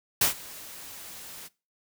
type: noise with ADSR envelope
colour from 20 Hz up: white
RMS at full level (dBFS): -20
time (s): 0.21-1.49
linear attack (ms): 6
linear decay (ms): 120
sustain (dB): -23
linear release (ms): 29
effects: noise-tail reverb RT60 0.3 s tail -21 dB re dry